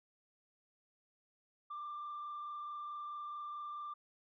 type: tone with frequency modulation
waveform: sine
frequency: 1184 Hz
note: D6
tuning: 14 cents sharp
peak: -40 dBFS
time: 1.7-3.94 s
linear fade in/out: 10 ms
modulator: 24.6 Hz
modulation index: 0.59
effects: tanh soft clip ceiling -39 dBFS